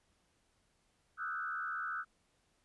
sine tone with frequency modulation, 1396.9 Hz, F6, in tune, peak -36 dBFS, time 1.17-2.05 s, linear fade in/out 50 ms, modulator 75 Hz, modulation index 2, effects pink hiss -75 dBFS RMS until 2.64 s + resampled to 24000 Hz

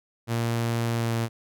sawtooth tone with pitch glide, 116.54 to 115.27 Hz, A#2 to A#2, 0 to -19 cents, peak -20 dBFS, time 0.27-1.29 s, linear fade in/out 50 ms, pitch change -19 cents, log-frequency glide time 0.96-1.12 s, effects none

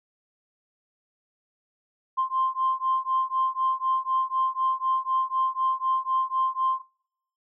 sine beating tone pair, 1046.5 / 1050.5 Hz, C6 / C6, 0 / +7 cents, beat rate 4 Hz, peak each -25 dBFS, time 2.17-6.82 s, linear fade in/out 20 ms, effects noise-tail reverb RT60 0.7 s tail -25 dB re dry + tanh soft clip ceiling -15 dBFS

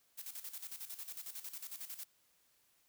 blue noise with tremolo, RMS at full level -45 dBFS, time 0.17-2.05 s, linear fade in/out 20 ms, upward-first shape square, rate 11 Hz, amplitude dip 70%, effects white hiss -73 dBFS RMS until 2.88 s

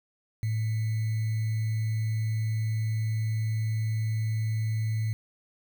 sine tone with sample-and-hold, 110 Hz, A2, in tune, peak -25 dBFS, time 0.43-5.13 s, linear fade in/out 0 ms, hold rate 2100 Hz, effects none

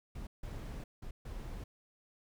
brown noise bursts at uneven times, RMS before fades -43 dBFS, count 4, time 0.15-0.27 / 0.43-0.84 / 1.02-1.11 / 1.25-1.64 s, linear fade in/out 5 ms, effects none

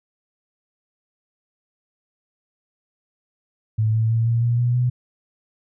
sine tone with pitch steps, 109.4 / 111.7 / 114.05 / 116.44 / 118.89 / 121.39 / 123.94 Hz, A2 / A2 / A#2 / A#2 / A#2 / B2 / B2, -9 / +27 / -37 / -2 / +35 / -29 / +7 cents, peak -16 dBFS, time 3.78-4.9 s, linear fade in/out 10 ms, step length 160 ms, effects none

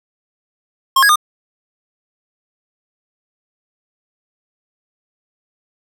square tone with pitch steps, 1072 / 1656 / 1218 Hz, C6 / G#6 / D#6, +42 / -5 / -37 cents, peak -9 dBFS, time 0.96-1.158 s, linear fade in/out 5 ms, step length 66 ms, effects none

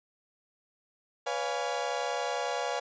35% pulse chord, C# dominant seventh, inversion third, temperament equal with one note detuned, 493.9 / 565 / 698.5 / 830.6 Hz, B4 / C#5 / E#5 / G#5, 0 / +33 / 0 / 0 cents, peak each -34 dBFS, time 1.26-2.8 s, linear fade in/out 10 ms, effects resampled to 16000 Hz

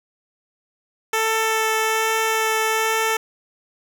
10% pulse tone with vibrato, 442.2 Hz, A4, 9 cents sharp, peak -10 dBFS, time 1.13-3.17 s, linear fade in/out 5 ms, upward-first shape sine, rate 1.2 Hz, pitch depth 8 cents each way, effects none

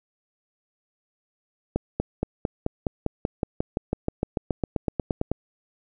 accelerating click train, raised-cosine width 2 ms, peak -10 dBFS, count 23, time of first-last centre 1.76-5.316 s, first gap 240 ms, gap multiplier 0.96, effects none

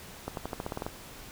accelerating click train, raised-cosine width 1 ms, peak -19 dBFS, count 10, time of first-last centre 0.28-0.865 s, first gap 92 ms, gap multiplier 0.91, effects pink hiss -47 dBFS RMS until 1.31 s

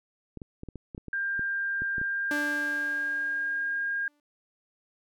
clicks, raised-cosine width 3 ms, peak -26 dBFS, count 12, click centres 0.373 / 0.418 / 0.634 / 0.687 / 0.757 / 0.948 / 0.979 / 1.083 / 1.394 / 1.82 / 1.982 / 2.015 s
sine tone with pitch glide, 1595 to 1617.3 Hz, G6 to G#6, +30 to -46 cents, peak -27 dBFS, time 1.13-4.08 s, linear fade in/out 2 ms, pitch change +24 cents, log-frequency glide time 2-3.01 s
sawtooth tone with exponential decay, 293.7 Hz, D4, in tune, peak -25 dBFS, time 2.31-4.2 s, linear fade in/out 2 ms, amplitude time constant 410 ms
effects none

